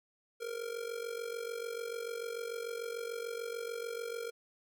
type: tone with amplitude modulation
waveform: square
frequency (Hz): 466.2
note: A#4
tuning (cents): 0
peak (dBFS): -35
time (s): 0.4-4.31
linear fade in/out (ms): 20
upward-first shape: sine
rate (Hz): 46.8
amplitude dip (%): 75
effects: none